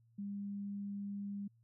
sine tone, 201.2 Hz, G3, 45 cents sharp, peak -39 dBFS, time 0.18-1.48 s, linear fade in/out 10 ms, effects added 115 Hz sine -66 dBFS peak until 1.63 s

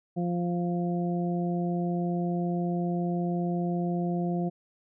harmonic tone, 174.61 Hz, F3, in tune, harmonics 1 / 2 / 3 / 4, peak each -27 / -33 / -40 / -36 dBFS, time 0.16-4.5 s, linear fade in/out 20 ms, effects none

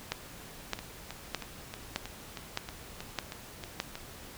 two click trains, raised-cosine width 0.2 ms, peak -13 / -22 dBFS, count 7 / 11, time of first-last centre 0.12-3.801 / 0.79-3.955 s, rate 1.63 / 3.16 Hz, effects pink hiss -48 dBFS RMS until 4.37 s

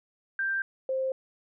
sine tone pair in turn, 1577 / 526.3 Hz, G6 / C5, +10 / +10 cents, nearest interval octave + perfect fifth, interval 1900 cents, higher first, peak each -26 dBFS, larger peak neither, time 0.39-0.62 / 0.89-1.12 s, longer neither, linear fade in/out 2 ms, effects none

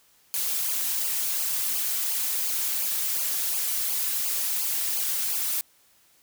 blue noise with flanger, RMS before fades -27 dBFS, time 0.34-5.61 s, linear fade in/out 0 ms, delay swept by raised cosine 0.52 to 5.52 ms, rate 2.8 Hz, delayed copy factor -1, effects white hiss -61 dBFS RMS until 6.22 s

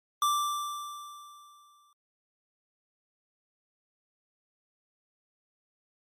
square tone with exponential decay, 1174.7 Hz, D6, in tune, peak -23 dBFS, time 0.22-1.93 s, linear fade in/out 2 ms, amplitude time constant 370 ms, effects MP3 64 kbps

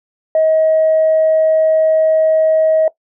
sine tone, 634 Hz, D#5, 32 cents sharp, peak -8 dBFS, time 0.35-2.88 s, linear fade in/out 2 ms, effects noise-tail reverb RT60 0.1 s tail -18 dB re dry + tanh soft clip ceiling -5 dBFS

